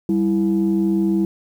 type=tone pair together; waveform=sine; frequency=195.81 / 329.6 Hz; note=G3 / E4; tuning=-2 / 0 cents; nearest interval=major sixth; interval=902 cents; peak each=-17 dBFS; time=0.09-1.25 s; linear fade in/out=2 ms; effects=tanh soft clip ceiling -10 dBFS + 8-bit